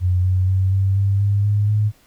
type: tone with pitch steps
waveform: sine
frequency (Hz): 90.6 / 92.61 / 94.67 / 96.77 / 98.91 / 101.11 / 103.35 / 105.65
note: F#2 / F#2 / F#2 / G2 / G2 / G#2 / G#2 / G#2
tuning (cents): -36 / +2 / +40 / -22 / +16 / -46 / -8 / +30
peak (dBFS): -14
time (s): 0-1.92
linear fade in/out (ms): 50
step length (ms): 240
effects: pink hiss -55 dBFS RMS until 2.06 s